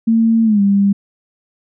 sine tone with pitch glide, 226.4 to 199.38 Hz, A3 to G3, +50 to +30 cents, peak -9 dBFS, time 0.07-0.93 s, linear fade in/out 10 ms, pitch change -220 cents, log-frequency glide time 0.44-0.61 s, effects none

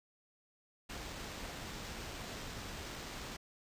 pink noise with sample-and-hold, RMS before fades -45 dBFS, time 0.89-3.37 s, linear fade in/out 10 ms, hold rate 11025 Hz, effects resampled to 32000 Hz

